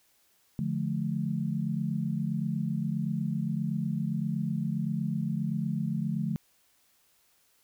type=chord; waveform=sine; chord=D minor; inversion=none; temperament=equal with one note detuned; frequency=146.83 / 174.61 / 216.2 Hz; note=D3 / F3 / A3; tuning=0 / 0 / -30 cents; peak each=-32 dBFS; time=0.59-6.36 s; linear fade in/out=0 ms; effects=white hiss -67 dBFS RMS until 7.63 s